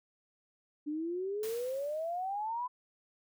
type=exponential sweep; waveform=sine; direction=up; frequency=291.3 to 1014 Hz; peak=-33 dBFS; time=0.86-2.68 s; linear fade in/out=20 ms
type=noise with exponential decay; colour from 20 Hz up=white; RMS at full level=-44 dBFS; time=1.43-2.49 s; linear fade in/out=2 ms; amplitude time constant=230 ms
effects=none